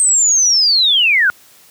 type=linear sweep; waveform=sine; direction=down; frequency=8360 to 1396.9 Hz; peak=-9 dBFS; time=0-1.3 s; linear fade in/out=0 ms; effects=white hiss -46 dBFS RMS until 1.7 s + high-pass 80 Hz 12 dB/octave